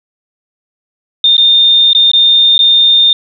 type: tone with dropouts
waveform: sine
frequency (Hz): 3631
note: A#7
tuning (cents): -46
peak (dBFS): -4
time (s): 1.24-3.13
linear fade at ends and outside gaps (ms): 2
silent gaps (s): 1.368-1.379 / 1.932-1.949 / 2.116-2.134 / 2.58-2.591
effects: none